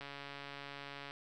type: click train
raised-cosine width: 0.3 ms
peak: -30 dBFS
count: 156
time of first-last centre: 0.01-1.109 s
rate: 141 Hz
effects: none